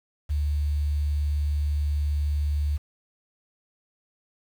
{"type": "tone", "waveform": "sine", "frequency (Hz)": 73.42, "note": "D2", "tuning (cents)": 0, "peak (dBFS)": -22, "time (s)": [0.29, 2.78], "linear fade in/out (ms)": 20, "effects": ["8-bit"]}